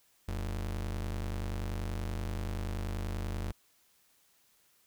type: ring-modulated tone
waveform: square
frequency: 65.41 Hz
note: C2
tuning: in tune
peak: -31 dBFS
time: 0.28-3.52 s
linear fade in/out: 5 ms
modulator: 25.2 Hz
effects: white hiss -68 dBFS RMS until 4.86 s